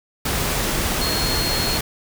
sine tone in noise, 4284 Hz, C8, 40 cents sharp, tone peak -24 dBFS, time 1.01-1.78 s, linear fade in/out 5 ms, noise pink, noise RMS -22 dBFS, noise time 0.25-1.81 s, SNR -5 dB, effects none

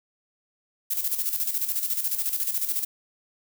violet noise with tremolo, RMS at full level -25 dBFS, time 0.9-2.85 s, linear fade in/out 10 ms, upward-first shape square, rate 14 Hz, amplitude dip 60%, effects none

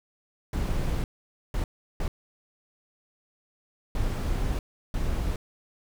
brown noise bursts at uneven times, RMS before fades -27 dBFS, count 5, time 0.53-1.04 / 1.54-1.64 / 2-2.08 / 3.95-4.59 / 4.94-5.36 s, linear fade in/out 2 ms, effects none

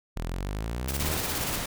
sawtooth exponential sweep, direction up, 38.89 to 81.4 Hz, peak -26 dBFS, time 0.16-1.18 s, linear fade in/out 10 ms
white noise with tremolo, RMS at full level -32 dBFS, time 0.88-1.59 s, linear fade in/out 5 ms, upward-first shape square, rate 17 Hz, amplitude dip 65%
pink noise, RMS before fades -32 dBFS, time 1-1.66 s, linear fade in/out 5 ms
effects none

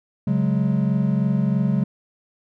triangle chord, C# suspended fourth, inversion none, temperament just, 138.59 / 184.79 / 207.9 Hz, C#3 / F#3 / G#3, 0 / -2 / +2 cents, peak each -20 dBFS, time 0.27-1.84 s, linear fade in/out 5 ms, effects none

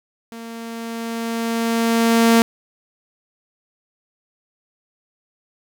sawtooth tone with level ramp, 229.5 Hz, A#3, 27 cents flat, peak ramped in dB -29 to -6 dBFS, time 0.32-2.42 s, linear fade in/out 0 ms, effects none

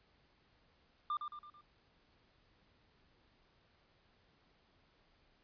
triangle tone with echo, 1195 Hz, D6, 30 cents sharp, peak -32 dBFS, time 1.1-1.17 s, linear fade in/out 2 ms, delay 110 ms, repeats 4, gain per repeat -6 dB, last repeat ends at 1.61 s, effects pink hiss -71 dBFS RMS until 5.43 s + resampled to 11025 Hz

